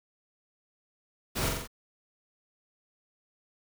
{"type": "noise with echo", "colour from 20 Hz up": "pink", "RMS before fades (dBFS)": -31, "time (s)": [1.35, 1.5], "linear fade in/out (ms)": 20, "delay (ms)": 44, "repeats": 4, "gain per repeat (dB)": -3, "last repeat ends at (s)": 1.676, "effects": []}